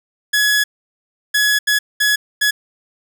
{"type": "tone bursts at uneven times", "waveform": "sawtooth", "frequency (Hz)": 1689, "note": "G#6", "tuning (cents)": 29, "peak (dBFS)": -9, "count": 5, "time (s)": [[0.33, 0.64], [1.34, 1.59], [1.67, 1.79], [2, 2.16], [2.41, 2.51]], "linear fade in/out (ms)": 10, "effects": []}